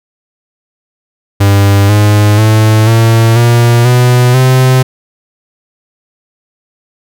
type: tone with pitch steps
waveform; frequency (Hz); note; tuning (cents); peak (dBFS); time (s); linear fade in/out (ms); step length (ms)
45% pulse; 100 / 104.37 / 108.92 / 113.68 / 118.65 / 123.83 / 129.24; G2 / G#2 / A2 / A#2 / A#2 / B2 / C3; +35 / +9 / -17 / -43 / +31 / +5 / -21; -4; 1.4-4.83; 10; 490
effects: none